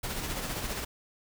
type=noise with tremolo; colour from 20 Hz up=pink; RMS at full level=-33 dBFS; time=0.03-0.85 s; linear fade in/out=10 ms; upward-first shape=sine; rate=15 Hz; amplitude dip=40%; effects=none